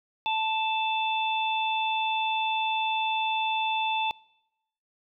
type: harmonic tone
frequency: 880 Hz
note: A5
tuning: in tune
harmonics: 1 / 3 / 4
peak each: -26 / -31 / -32 dBFS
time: 0.26-4.11 s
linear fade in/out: 0 ms
effects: noise-tail reverb RT60 0.9 s tail -25 dB re dry